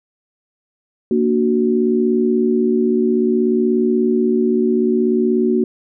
sine chord, Bb augmented, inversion none, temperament equal, 233.1 / 293.7 / 370 Hz, Bb3 / D4 / F#4, 0 / 0 / 0 cents, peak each -16 / -22 / -16 dBFS, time 1.11-5.64 s, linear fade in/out 2 ms, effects none

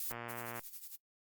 violet noise, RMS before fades -39 dBFS, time 0-0.12 s, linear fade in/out 2 ms
click train, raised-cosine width 0.5 ms, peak -28 dBFS, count 58, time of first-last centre 0.11-0.593 s, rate 118 Hz
violet noise with tremolo, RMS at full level -45 dBFS, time 0.28-0.97 s, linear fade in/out 20 ms, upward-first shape sine, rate 11 Hz, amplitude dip 75%
effects noise-tail reverb RT60 0.1 s tail -22 dB re dry + Opus 48 kbps

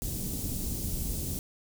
pink band-stop noise, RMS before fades -33 dBFS, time 0.02-1.39 s, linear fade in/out 0 ms, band 260 to 7800 Hz, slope 12 dB/octave, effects none

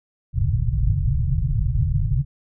white low-pass noise, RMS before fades -20 dBFS, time 0.33-2.25 s, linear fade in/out 50 ms, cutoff 150 Hz, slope 96 dB/octave, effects none

